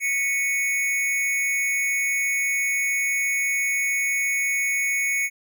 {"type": "tone with amplitude modulation", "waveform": "square", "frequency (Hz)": 2217, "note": "C#7", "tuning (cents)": 0, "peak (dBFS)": -19, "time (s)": [0, 5.3], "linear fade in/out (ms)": 50, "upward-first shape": "sine", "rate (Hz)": 243, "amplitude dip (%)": 60, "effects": []}